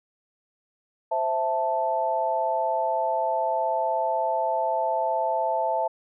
sine chord, A minor, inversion first, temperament equal, 523.3 / 659.3 / 880 Hz, C5 / E5 / A5, 0 / 0 / 0 cents, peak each -30 / -26 / -25 dBFS, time 1.11-5.88 s, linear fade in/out 10 ms, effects none

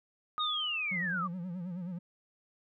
sine tone with exponential decay, 1236 Hz, D#6, 12 cents flat, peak -30 dBFS, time 0.38-1.26 s, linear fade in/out 0 ms, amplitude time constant 190 ms
sine linear sweep, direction down, 3790 to 1108.7 Hz, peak -31 dBFS, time 0.39-1.28 s, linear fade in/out 20 ms
triangle tone with vibrato, 178.4 Hz, F3, 37 cents sharp, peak -34 dBFS, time 0.91-1.99 s, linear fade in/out 10 ms, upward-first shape sine, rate 9.4 Hz, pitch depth 100 cents each way
effects none

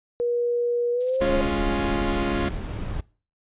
sine tone with pitch glide, 479.5 to 538.2 Hz, A#4 to C5, +49 to +49 cents, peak -21 dBFS, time 0.2-1.41 s, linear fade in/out 0 ms, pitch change +200 cents, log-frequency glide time 0.92-1.24 s
violet noise with tremolo, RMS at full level -35 dBFS, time 1-2.27 s, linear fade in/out 10 ms, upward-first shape square, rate 15 Hz, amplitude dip 55%
brown noise, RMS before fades -29 dBFS, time 1.2-3.01 s, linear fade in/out 10 ms
sawtooth chord, Db major, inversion second, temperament equal, 207.7 / 277.2 / 349.2 Hz, Ab3 / Db4 / F4, 0 / 0 / 0 cents, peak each -24 / -24 / -23 dBFS, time 1.21-2.49 s, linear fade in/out 5 ms
effects noise-tail reverb RT60 0.4 s tail -23 dB re dry + resampled to 8000 Hz

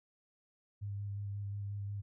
sine tone with vibrato, 101 Hz, G#2, 48 cents flat, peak -37 dBFS, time 0.81-2.02 s, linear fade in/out 20 ms, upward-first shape square, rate 5.6 Hz, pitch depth 14 cents each way, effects none

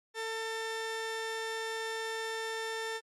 sawtooth tone pair together, 447.4 / 894.8 Hz, A4 / A5, +29 / +29 cents, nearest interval octave, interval 1200 cents, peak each -33 / -32 dBFS, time 0.14-3.01 s, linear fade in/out 50 ms, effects low-pass 9000 Hz 12 dB/octave + Opus 48 kbps

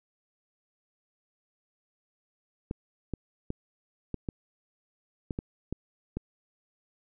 clicks, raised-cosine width 3 ms, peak -19 dBFS, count 9, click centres 2.711 / 3.137 / 3.504 / 4.143 / 4.288 / 5.308 / 5.389 / 5.726 / 6.17 s, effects none

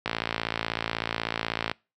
click train, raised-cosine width 0.3 ms, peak -10 dBFS, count 94, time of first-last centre 0.06-1.715 s, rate 56.2 Hz, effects noise-tail reverb RT60 0.3 s tail -26 dB re dry + high-pass 80 Hz 12 dB/octave

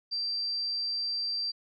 sine tone, 4699 Hz, D8, in tune, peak -29 dBFS, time 0.11-1.52 s, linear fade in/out 20 ms, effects none

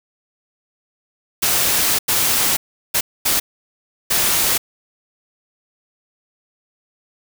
white noise bursts at uneven times, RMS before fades -17 dBFS, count 5, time 1.42-1.99 / 2.08-2.57 / 2.94-3.01 / 3.25-3.4 / 4.1-4.58 s, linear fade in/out 10 ms, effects none

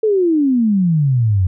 sine exponential sweep, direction down, 448.1 to 88.5 Hz, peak -11 dBFS, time 0.03-1.47 s, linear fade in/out 5 ms, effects none

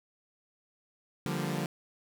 sawtooth chord, G minor seventh, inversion second, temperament equal, 146.83 / 174.61 / 196 / 233.1 Hz, D3 / F3 / G3 / Bb3, 0 / 0 / 0 / 0 cents, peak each -31 / -31 / -34 / -36 dBFS, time 1.26-1.66 s, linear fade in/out 0 ms, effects none

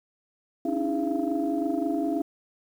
sine tone cluster, 275.7 / 299.5 / 325.1 / 407.6 / 682 Hz, C#4 / D4 / E4 / G#4 / F5, -9 / +34 / -24 / -32 / -41 cents, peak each -29 / -29 / -29 / -35 / -31 dBFS, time 0.65-2.22 s, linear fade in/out 5 ms, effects tanh soft clip ceiling -15 dBFS + 9-bit

